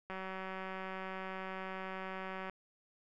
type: click train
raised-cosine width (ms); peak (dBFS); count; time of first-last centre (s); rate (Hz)
0.5; -28; 454; 0.1-2.497; 189
effects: none